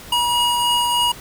square tone pair together, 961.1 / 2880 Hz, B5 / F#7, -47 / -47 cents, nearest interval octave + perfect fifth, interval 1900 cents, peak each -19 / -20 dBFS, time 0.12-1.12 s, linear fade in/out 5 ms, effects pink hiss -38 dBFS RMS until 1.2 s

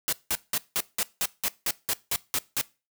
white noise bursts, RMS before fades -26 dBFS, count 12, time 0.08-2.612 s, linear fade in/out 0 ms, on 46 ms, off 180 ms, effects noise-tail reverb RT60 0.3 s tail -21 dB re dry

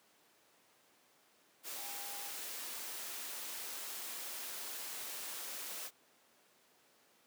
sine tone in noise, 806 Hz, G5, 48 cents sharp, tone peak -52 dBFS, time 1.75-2.33 s, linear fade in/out 50 ms, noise white, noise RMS -44 dBFS, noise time 1.63-5.91 s, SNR -11 dB, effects pink hiss -68 dBFS RMS until 7.26 s + high-pass 300 Hz 12 dB/octave

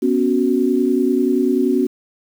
sine chord, B suspended second, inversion none, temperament equal, 246.9 / 277.2 / 370 Hz, B3 / C#4 / F#4, 0 / 0 / 0 cents, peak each -18 dBFS, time 0.02-1.87 s, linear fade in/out 10 ms, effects 7-bit

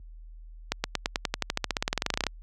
accelerating click train, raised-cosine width 0.2 ms, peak -8 dBFS, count 25, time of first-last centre 0.72-2.267 s, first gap 120 ms, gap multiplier 0.94, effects added 40 Hz sine -35 dBFS peak until 2.42 s + high-pass 60 Hz 12 dB/octave

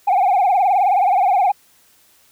sine tone with vibrato, 766 Hz, G5, 40 cents flat, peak -10 dBFS, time 0.07-1.52 s, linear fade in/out 10 ms, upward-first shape triangle, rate 19 Hz, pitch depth 160 cents each way, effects tanh soft clip ceiling -10 dBFS + white hiss -54 dBFS RMS until 2.31 s

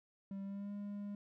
triangle tone with pitch glide, 196 to 203.6 Hz, G3 to G#3, 0 to -34 cents, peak -39 dBFS, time 0.31-1.15 s, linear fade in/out 2 ms, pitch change +66 cents, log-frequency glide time 0.43-0.72 s, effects none

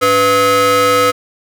45% pulse ring-modulated tone, 392 Hz, G4, in tune, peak -6 dBFS, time 0.01-1.12 s, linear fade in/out 20 ms, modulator 890 Hz, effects none

